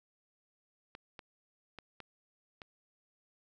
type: clicks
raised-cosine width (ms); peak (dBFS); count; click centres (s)
0.3; -30; 5; 0.951 / 1.192 / 1.787 / 2.003 / 2.618
effects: none